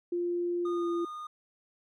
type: tone with pitch glide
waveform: sine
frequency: 349.2 to 342.4 Hz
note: F4 to F4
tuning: 0 to -34 cents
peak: -28 dBFS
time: 0.12-1.05 s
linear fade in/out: 5 ms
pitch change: -34 cents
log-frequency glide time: 0.69-0.87 s
type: tone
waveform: triangle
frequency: 1225 Hz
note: D#6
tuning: 27 cents flat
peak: -36 dBFS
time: 0.65-1.27 s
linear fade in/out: 5 ms
effects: none